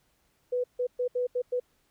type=tone bursts at uneven times; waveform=sine; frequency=495 Hz; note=B4; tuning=4 cents sharp; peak=-25 dBFS; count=6; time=0.52-0.64 / 0.79-0.87 / 0.99-1.08 / 1.15-1.27 / 1.35-1.42 / 1.52-1.6 s; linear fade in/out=10 ms; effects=pink hiss -70 dBFS RMS until 1.9 s